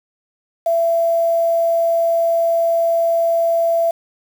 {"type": "tone with quantisation", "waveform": "sine", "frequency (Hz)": 670, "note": "E5", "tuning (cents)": 28, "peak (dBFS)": -13, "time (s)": [0.66, 3.91], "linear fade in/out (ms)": 5, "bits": 6, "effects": []}